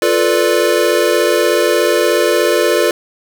square chord, B half-diminished seventh, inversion second, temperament equal with one note detuned, 349.2 / 437.2 / 493.9 / 587.3 Hz, F4 / A4 / B4 / D5, 0 / -11 / 0 / 0 cents, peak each -17 dBFS, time 0.02-2.91 s, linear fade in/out 2 ms, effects none

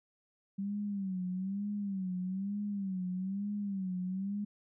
sine tone with vibrato, 193.7 Hz, G3, 20 cents flat, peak -33 dBFS, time 0.58-4.45 s, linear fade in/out 10 ms, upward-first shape sine, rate 1.1 Hz, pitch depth 110 cents each way, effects none

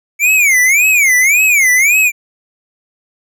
square tone with vibrato, 2254 Hz, C#7, 28 cents sharp, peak -8 dBFS, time 0.19-2.12 s, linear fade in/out 50 ms, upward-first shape sine, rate 1.8 Hz, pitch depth 230 cents each way, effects none

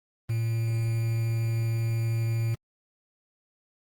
triangle tone with quantisation, 114.1 Hz, A#2, 37 cents flat, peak -22 dBFS, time 0.29-2.55 s, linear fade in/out 10 ms, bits 7, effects Opus 24 kbps

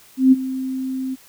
sine tone with ADSR envelope, 261.6 Hz, C4, in tune, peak -6 dBFS, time 0.17-1.16 s, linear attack 150 ms, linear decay 28 ms, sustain -16 dB, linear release 27 ms, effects white hiss -49 dBFS RMS until 1.28 s

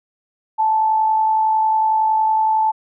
sine tone with amplitude modulation, 875 Hz, A5, 10 cents flat, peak -12 dBFS, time 0.58-2.72 s, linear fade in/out 20 ms, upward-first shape sine, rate 50.9 Hz, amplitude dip 30%, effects none

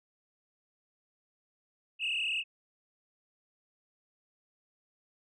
sine tone with frequency modulation, 2724 Hz, F7, 44 cents flat, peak -28 dBFS, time 1.99-2.44 s, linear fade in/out 50 ms, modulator 37.3 Hz, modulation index 4.5, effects tanh soft clip ceiling -27 dBFS

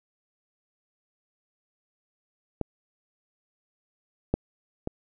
clicks, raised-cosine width 2 ms, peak -14 / -9 / -16 dBFS, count 3, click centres 2.613 / 4.34 / 4.874 s, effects none

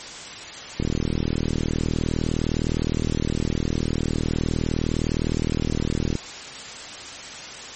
click train, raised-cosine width 3 ms, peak -10 dBFS, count 213, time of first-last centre 0.8-6.154 s, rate 39.6 Hz, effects white hiss -36 dBFS RMS until 7.75 s + MP3 32 kbps

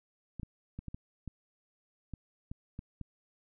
clicks, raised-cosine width 5 ms, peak -28 dBFS, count 10, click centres 0.397 / 0.432 / 0.79 / 0.883 / 0.945 / 1.277 / 2.137 / 2.515 / 2.791 / 3.013 s, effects none

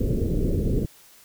pink low-pass noise, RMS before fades -23 dBFS, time 0-0.86 s, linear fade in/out 10 ms, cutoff 490 Hz, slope 48 dB/octave, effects white hiss -52 dBFS RMS until 1.24 s

